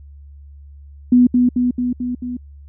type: tone with echo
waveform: sine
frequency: 246.9 Hz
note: B3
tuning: in tune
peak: -7 dBFS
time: 1.12-1.27 s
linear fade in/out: 5 ms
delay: 220 ms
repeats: 5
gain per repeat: -3 dB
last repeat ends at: 2.37 s
effects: added 71 Hz sine -37 dBFS peak until 2.68 s